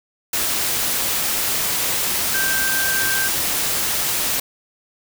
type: tone in noise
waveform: sine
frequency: 1568 Hz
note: G6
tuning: in tune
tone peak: -21 dBFS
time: 2.34-3.28 s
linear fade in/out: 5 ms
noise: white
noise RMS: -21 dBFS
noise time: 0.33-4.4 s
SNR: -3 dB
effects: none